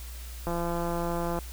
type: click train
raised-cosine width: 1 ms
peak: -18 dBFS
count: 158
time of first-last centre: 0.47-1.388 s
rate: 171 Hz
effects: added 60 Hz sine -38 dBFS peak until 1.52 s + white hiss -47 dBFS RMS until 1.52 s